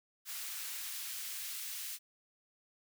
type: noise with high-pass filter sweep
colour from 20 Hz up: white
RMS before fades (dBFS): -42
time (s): 0.25-1.99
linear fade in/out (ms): 50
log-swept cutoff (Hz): 1400 to 2200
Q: 0.77
effects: none